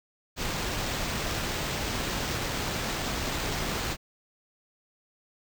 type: noise with sample-and-hold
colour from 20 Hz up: pink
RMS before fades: -31 dBFS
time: 0.36-3.97 s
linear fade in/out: 50 ms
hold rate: 11025 Hz
effects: none